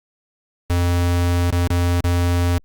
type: tone with dropouts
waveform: square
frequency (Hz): 87.5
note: F2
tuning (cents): +4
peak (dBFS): -16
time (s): 0.7-2.58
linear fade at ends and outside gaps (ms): 0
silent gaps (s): 1.504-1.526 / 1.673-1.704 / 2.005-2.043
effects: Opus 48 kbps